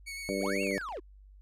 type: tone with vibrato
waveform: sawtooth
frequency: 2217 Hz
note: C#7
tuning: in tune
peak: -35 dBFS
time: 0.06-0.79 s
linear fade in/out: 20 ms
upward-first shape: square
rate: 8.9 Hz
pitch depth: 15 cents each way
type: harmonic tone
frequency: 98 Hz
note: G2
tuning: in tune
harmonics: 2 / 3 / 4 / 5 / 6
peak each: -36 / -36 / -36 / -36 / -36 dBFS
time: 0.29-0.78 s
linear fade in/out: 0 ms
type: linear two-way sweep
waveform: triangle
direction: up then down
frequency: 297.6 to 2794 to 297.6 Hz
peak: -34 dBFS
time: 0.4-1 s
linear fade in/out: 10 ms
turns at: 0.62 s
type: clicks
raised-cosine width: 0.3 ms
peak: -35 dBFS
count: 11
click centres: 0.463 / 0.499 / 0.563 / 0.633 / 0.67 / 0.711 / 0.78 / 0.813 / 0.888 / 0.924 / 0.971 s
effects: added 49 Hz sine -51 dBFS peak until 1.41 s + resampled to 32000 Hz